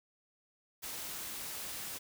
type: noise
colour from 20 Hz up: white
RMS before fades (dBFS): -42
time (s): 0.82-1.99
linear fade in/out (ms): 20
effects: none